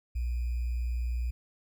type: tone with sample-and-hold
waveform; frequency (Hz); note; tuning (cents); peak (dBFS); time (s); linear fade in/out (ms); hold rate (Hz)
sine; 60.2; B1; -44; -28; 0.15-1.31; 10; 2450
effects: none